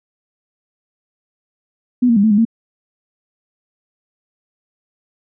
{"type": "tone with pitch steps", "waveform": "sine", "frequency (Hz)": [247.5, 232.2, 200.2, 219.7, 204.6, 227.4], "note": ["B3", "A#3", "G3", "A3", "G#3", "A#3"], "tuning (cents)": [4, -7, 37, -2, -26, -43], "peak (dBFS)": -9, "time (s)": [2.02, 2.452], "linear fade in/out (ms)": 10, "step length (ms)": 72, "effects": []}